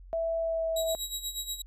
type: tone with pitch glide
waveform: sine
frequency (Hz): 659.3 to 652.1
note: E5 to E5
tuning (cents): 0 to -19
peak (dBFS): -27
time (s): 0.13-0.95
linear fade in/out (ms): 0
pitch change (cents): -19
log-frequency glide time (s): 0.39-0.65
type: tone with tremolo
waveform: 20% pulse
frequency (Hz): 3851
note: B7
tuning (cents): -44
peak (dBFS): -25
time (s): 0.76-1.62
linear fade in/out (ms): 5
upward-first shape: sine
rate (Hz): 8.3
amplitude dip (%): 75
effects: added 45 Hz sine -46 dBFS peak until 1.66 s